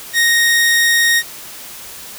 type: tone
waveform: sawtooth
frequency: 1864.7 Hz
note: A#6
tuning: in tune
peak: -7 dBFS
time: 0.13-1.23 s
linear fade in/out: 50 ms
effects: white hiss -33 dBFS RMS until 2.18 s

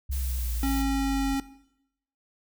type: exponential sweep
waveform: sine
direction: down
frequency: 66.6 to 45.97 Hz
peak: -27 dBFS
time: 0.09-1.35 s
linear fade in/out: 10 ms
type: noise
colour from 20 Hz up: blue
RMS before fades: -39 dBFS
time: 0.11-0.83 s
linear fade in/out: 20 ms
type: tone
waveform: square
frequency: 272.4 Hz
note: C#4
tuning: 30 cents flat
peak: -26 dBFS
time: 0.63-1.4 s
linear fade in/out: 2 ms
effects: noise-tail reverb RT60 0.8 s tail -17 dB re dry

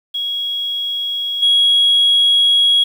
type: tone with level steps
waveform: sine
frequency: 3316 Hz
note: G#7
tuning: 3 cents flat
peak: -18 / -8 dBFS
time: 0.14-2.84 s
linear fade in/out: 10 ms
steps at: 1.42 s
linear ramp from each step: 10 ms
effects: tanh soft clip ceiling -6 dBFS + 7-bit

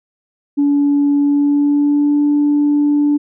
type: tone with pitch glide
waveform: sine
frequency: 286.1 to 292.1 Hz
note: D4 to D4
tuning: -45 to -9 cents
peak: -9 dBFS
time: 0.57-3.18 s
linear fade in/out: 20 ms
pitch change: +36 cents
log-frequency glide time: 1.19-2.23 s
effects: tanh soft clip ceiling -7 dBFS

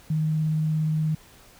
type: tone with vibrato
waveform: sine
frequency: 155.9 Hz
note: D#3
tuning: 4 cents sharp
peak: -21 dBFS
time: 0.1-1.15 s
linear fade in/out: 5 ms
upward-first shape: sine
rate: 17 Hz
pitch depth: 9 cents each way
effects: pink hiss -52 dBFS RMS until 1.59 s

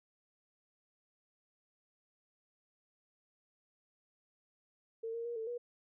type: tone with pitch steps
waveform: sine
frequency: 452.9 / 463.8 / 473.4 / 445.7 / 481.9 Hz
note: A#4 / A#4 / A#4 / A4 / B4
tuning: -50 / -9 / +27 / +22 / -43 cents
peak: -37 dBFS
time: 5.03-5.58 s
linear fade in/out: 10 ms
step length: 110 ms
effects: none

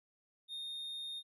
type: tone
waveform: triangle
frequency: 3678 Hz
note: A#7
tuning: 24 cents flat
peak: -39 dBFS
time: 0.48-1.23 s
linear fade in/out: 50 ms
effects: resampled to 32000 Hz

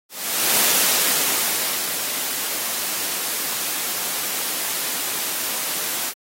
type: noise with ADSR envelope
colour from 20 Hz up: white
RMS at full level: -17 dBFS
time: 0.09-6.14 s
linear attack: 490 ms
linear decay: 1300 ms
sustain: -8 dB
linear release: 61 ms
effects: high-pass 200 Hz 12 dB/octave + AAC 48 kbps

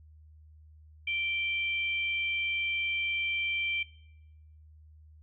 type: tone pair together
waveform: sine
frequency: 2349 / 3132 Hz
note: D7 / G7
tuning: 0 / -2 cents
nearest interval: perfect fourth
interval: 498 cents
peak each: -30 / -36 dBFS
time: 1.07-3.83 s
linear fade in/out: 5 ms
effects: noise-tail reverb RT60 0.9 s tail -20 dB re dry + added 77 Hz sine -52 dBFS peak until 5.22 s

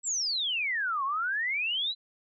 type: exponential two-way sweep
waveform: sine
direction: down then up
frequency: 7902 to 1050 to 4090 Hz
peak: -27 dBFS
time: 0.03-1.95 s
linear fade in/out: 50 ms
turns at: 1.04 s
effects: none

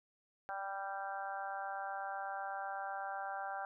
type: harmonic tone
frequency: 196 Hz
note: G3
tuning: in tune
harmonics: 3 / 4 / 5 / 6 / 7 / 8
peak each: -49 / -41 / -50 / -52 / -47 / -47 dBFS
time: 0.49-3.65 s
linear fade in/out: 0 ms
effects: none

